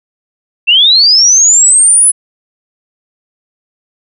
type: linear sweep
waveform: sine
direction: up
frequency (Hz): 2637 to 10190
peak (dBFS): -3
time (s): 0.67-2.12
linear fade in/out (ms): 20
effects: none